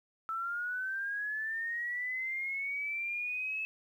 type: linear sweep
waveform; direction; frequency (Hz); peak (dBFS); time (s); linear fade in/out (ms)
sine; up; 1313 to 2605; -33; 0.29-3.65; 0
effects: 11-bit